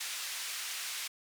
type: band-pass noise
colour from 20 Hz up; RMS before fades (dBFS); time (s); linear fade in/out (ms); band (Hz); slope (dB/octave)
pink; -39; 0-1.08; 10; 2100 to 12000; 12
effects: none